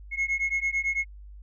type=beating tone pair; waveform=sine; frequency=2167 / 2176 Hz; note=C#7 / C#7; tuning=-40 / -33 cents; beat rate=9 Hz; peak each=-26 dBFS; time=0.11-1.05 s; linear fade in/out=50 ms; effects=tanh soft clip ceiling -21 dBFS + added 50 Hz sine -42 dBFS peak until 1.42 s